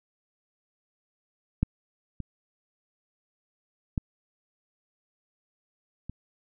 clicks, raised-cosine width 5 ms, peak -10 / -22 / -14 / -24 dBFS, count 4, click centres 1.63 / 2.203 / 3.978 / 6.096 s, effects none

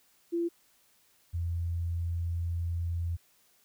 sine tone pair in turn, 340.3 / 85.08 Hz, F4 / F2, -45 / -45 cents, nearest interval 2 octaves, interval 2400 cents, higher first, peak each -27 / -29 dBFS, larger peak first, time 0.32-0.49 / 1.33-3.17 s, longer second, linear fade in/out 20 ms, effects white hiss -66 dBFS RMS until 3.64 s

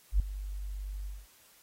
sine tone with ADSR envelope, 49 Hz, G1, in tune, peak -19 dBFS, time 0.12-1.27 s, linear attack 77 ms, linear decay 5 ms, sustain -16 dB, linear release 210 ms, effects white hiss -61 dBFS RMS until 1.62 s + AAC 48 kbps

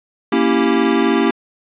square chord, A# diminished seventh, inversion none, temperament equal, 233.1 / 277.2 / 329.6 / 392 Hz, A#3 / C#4 / E4 / G4, 0 / 0 / 0 / 0 cents, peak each -19 dBFS, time 0.32-1.31 s, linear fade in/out 5 ms, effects resampled to 8000 Hz + 8-bit

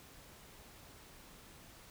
silence, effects pink hiss -57 dBFS RMS until 1.9 s

